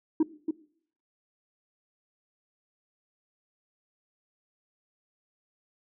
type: tone with echo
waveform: sine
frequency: 315.9 Hz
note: D#4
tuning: 26 cents sharp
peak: -16 dBFS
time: 0.2-0.23 s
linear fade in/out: 5 ms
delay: 280 ms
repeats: 1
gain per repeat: -8 dB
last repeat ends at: 0.51 s
effects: noise-tail reverb RT60 0.6 s tail -20 dB re dry + tanh soft clip ceiling -18 dBFS